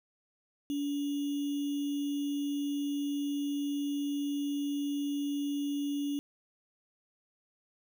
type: tone with sample-and-hold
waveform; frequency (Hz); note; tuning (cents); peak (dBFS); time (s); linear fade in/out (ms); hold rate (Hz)
sine; 285.9; D4; -46; -30; 0.7-6.19; 0; 3150
effects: none